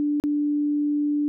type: tone with dropouts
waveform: sine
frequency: 293.7 Hz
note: D4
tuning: in tune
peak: -20 dBFS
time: 0-1.28 s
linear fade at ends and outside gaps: 0 ms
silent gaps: 0.2-0.238 s
effects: none